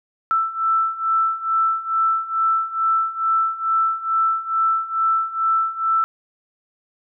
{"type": "beating tone pair", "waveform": "sine", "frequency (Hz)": [1325, 1327.3], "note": ["E6", "E6"], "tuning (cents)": [9, 12], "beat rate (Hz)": 2.3, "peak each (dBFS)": [-22, -19], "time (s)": [0.31, 6.04], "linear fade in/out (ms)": 0, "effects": []}